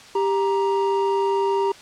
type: tone pair together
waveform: triangle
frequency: 394.5 / 939.1 Hz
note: G4 / A#5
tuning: +11 / +13 cents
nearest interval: octave + minor third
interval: 1502 cents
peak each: -18 / -21 dBFS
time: 0.15-1.72 s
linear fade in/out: 5 ms
effects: white hiss -44 dBFS RMS until 1.81 s + low-pass 6000 Hz 12 dB/octave